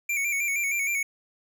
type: tone with vibrato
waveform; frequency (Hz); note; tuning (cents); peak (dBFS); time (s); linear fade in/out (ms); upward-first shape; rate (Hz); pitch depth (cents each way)
square; 2292; D7; -43; -25; 0.09-1.03; 5; square; 6.4; 56
effects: none